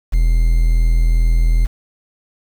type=tone with quantisation; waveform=triangle; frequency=41.2 Hz; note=E1; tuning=in tune; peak=-8 dBFS; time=0.12-1.67 s; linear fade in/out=20 ms; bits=6; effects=none